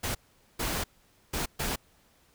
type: noise bursts at uneven times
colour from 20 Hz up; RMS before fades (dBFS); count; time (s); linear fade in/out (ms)
pink; -31; 4; 0.03-0.15 / 0.59-0.84 / 1.33-1.46 / 1.59-1.76; 10
effects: pink hiss -64 dBFS RMS until 2.34 s